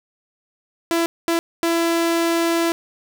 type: tone bursts at uneven times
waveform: sawtooth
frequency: 335 Hz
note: E4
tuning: 28 cents sharp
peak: -13 dBFS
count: 3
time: 0.91-1.06 / 1.28-1.39 / 1.63-2.72 s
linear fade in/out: 0 ms
effects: none